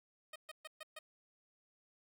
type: tone bursts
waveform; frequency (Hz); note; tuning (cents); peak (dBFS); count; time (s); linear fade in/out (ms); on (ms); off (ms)
10% pulse; 622; D#5; -1; -38; 5; 0.33-0.99; 5; 28; 130
effects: none